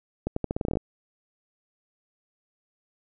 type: accelerating click train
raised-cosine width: 2 ms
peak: -13 dBFS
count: 12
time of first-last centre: 0.27-0.771 s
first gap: 94 ms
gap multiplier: 0.84
effects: none